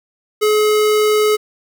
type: tone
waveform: square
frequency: 425.3 Hz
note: G#4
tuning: 41 cents sharp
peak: -12 dBFS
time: 0.41-1.37 s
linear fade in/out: 20 ms
effects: none